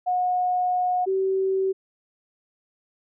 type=tone pair in turn; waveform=sine; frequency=726 / 382.8 Hz; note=F#5 / G4; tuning=-33 / -41 cents; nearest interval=major seventh; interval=1108 cents; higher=first; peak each=-20 dBFS; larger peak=neither; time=0.06-1.06 / 1.06-1.73 s; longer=first; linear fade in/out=20 ms; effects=none